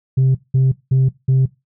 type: tone bursts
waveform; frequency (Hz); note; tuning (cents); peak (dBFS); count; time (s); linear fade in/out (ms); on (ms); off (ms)
sine; 131.9; C3; +14; -8; 4; 0.17-1.46; 10; 180; 190
effects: noise-tail reverb RT60 0.2 s tail -18 dB re dry + tanh soft clip ceiling -9 dBFS